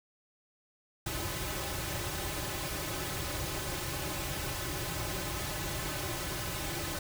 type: noise with comb filter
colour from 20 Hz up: pink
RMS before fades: -36 dBFS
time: 1.06-6.99 s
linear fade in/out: 5 ms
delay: 4.3 ms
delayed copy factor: -1
effects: none